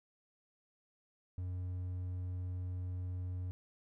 triangle tone, 90.7 Hz, F#2, 34 cents flat, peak -35 dBFS, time 1.38-3.51 s, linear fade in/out 0 ms, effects none

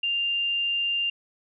sine tone, 2794 Hz, F7, in tune, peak -23 dBFS, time 0.03-1.1 s, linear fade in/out 5 ms, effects none

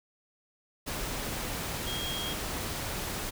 sine tone in noise, 3255 Hz, G#7, 36 cents flat, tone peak -35 dBFS, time 1.86-2.34 s, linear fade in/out 20 ms, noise pink, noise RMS -35 dBFS, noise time 0.86-3.31 s, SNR -3 dB, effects none

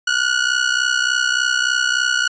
sawtooth ring-modulated tone, 1462 Hz, F#6, 21 cents flat, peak -9 dBFS, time 0.07-2.28 s, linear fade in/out 5 ms, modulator 31.7 Hz, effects resampled to 16000 Hz

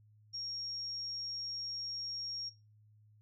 sine tone, 5570 Hz, F8, 5 cents flat, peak -38 dBFS, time 0.33-2.5 s, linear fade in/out 20 ms, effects noise-tail reverb RT60 0.3 s tail -21 dB re dry + added 106 Hz sine -61 dBFS peak until 3.21 s

